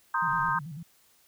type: chord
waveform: sine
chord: C minor seventh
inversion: third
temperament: equal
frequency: 932.3 / 1046.5 / 1244.5 / 1568 Hz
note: Bb5 / C6 / Eb6 / G6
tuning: 0 / 0 / 0 / 0 cents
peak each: -30 dBFS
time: 0.14-0.59 s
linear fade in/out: 5 ms
type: tone with vibrato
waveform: sine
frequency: 154.1 Hz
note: D#3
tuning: 16 cents flat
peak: -37 dBFS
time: 0.22-0.83 s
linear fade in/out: 5 ms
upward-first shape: square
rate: 9.1 Hz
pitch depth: 150 cents each way
type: noise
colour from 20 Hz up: brown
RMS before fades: -48 dBFS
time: 0.29-0.52 s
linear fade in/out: 0 ms
effects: white hiss -63 dBFS RMS until 1.27 s